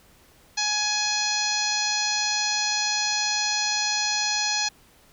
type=harmonic tone; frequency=839 Hz; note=G#5; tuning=17 cents sharp; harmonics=1 / 2 / 3 / 4 / 5 / 6 / 7 / 8; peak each=-31 / -32 / -31 / -34 / -27 / -32 / -30 / -33 dBFS; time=0.57-4.69 s; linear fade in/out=10 ms; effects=pink hiss -56 dBFS RMS until 5.12 s